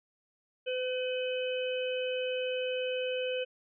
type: harmonic tone with a mistuned harmonic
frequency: 508 Hz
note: B4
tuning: 49 cents sharp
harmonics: 1 / 3 / 5 / 6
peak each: -31 / -45 / -40 / -40 dBFS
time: 0.66-3.45 s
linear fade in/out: 20 ms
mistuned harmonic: 6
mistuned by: -17 cents
effects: none